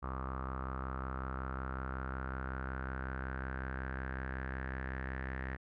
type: tone with low-pass filter sweep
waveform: sawtooth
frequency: 65.41 Hz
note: C2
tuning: in tune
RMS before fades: -40 dBFS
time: 0.02-5.57 s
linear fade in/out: 20 ms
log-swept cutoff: 1200 to 1800 Hz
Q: 7
effects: none